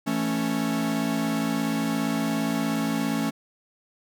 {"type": "chord", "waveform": "45% pulse", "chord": "A major", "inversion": "second", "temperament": "equal", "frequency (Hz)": [164.81, 220, 277.2], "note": ["E3", "A3", "C#4"], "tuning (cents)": [0, 0, 0], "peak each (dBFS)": [-32, -27, -27], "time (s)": [0.06, 3.31], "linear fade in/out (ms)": 20, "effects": []}